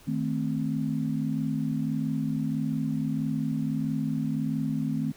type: chord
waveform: sine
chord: A diminished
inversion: second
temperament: equal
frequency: 155.56 / 220 / 261.6 Hz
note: Eb3 / A3 / C4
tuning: 0 / 0 / 0 cents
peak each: -30 dBFS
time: 0.07-5.12 s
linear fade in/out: 10 ms
effects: pink hiss -54 dBFS RMS until 5.16 s